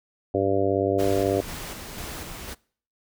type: harmonic tone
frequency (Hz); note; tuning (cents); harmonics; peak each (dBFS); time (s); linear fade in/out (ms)
98; G2; 0; 1 / 2 / 3 / 4 / 5 / 6 / 7; -30 / -37 / -27 / -25 / -27 / -27 / -30; 0.34-1.41; 5
type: noise with tremolo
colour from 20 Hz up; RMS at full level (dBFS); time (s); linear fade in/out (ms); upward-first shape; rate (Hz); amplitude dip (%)
pink; -35; 0.98-2.55; 20; square; 2; 30
effects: noise-tail reverb RT60 0.5 s tail -24 dB re dry